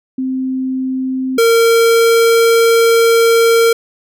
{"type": "tone pair in turn", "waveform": ["sine", "square"], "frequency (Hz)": [260.6, 459.7], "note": ["C4", "A#4"], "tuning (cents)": [-7, -24], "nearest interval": "minor seventh", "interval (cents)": 983, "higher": "second", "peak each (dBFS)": [-15, -8], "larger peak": "second", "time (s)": [[0.18, 1.38], [1.38, 3.73]], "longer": "second", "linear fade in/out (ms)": 5, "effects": []}